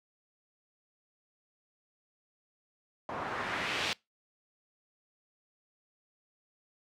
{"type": "noise with low-pass filter sweep", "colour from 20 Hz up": "white", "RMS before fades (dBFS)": -35, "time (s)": [3.09, 3.93], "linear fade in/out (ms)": 0, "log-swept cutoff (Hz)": [900, 3700], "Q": 1.4, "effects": ["noise-tail reverb RT60 0.2 s tail -24 dB re dry", "high-pass 80 Hz 12 dB/octave"]}